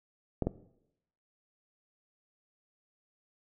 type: clicks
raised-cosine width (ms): 2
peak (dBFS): -15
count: 2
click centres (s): 0.423 / 0.47
effects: noise-tail reverb RT60 0.8 s tail -17 dB re dry